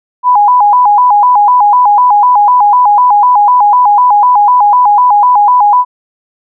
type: tone with vibrato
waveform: sine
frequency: 905 Hz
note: A5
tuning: 48 cents sharp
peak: -3 dBFS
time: 0.23-5.85 s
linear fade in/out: 50 ms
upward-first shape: square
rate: 4 Hz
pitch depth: 160 cents each way
effects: none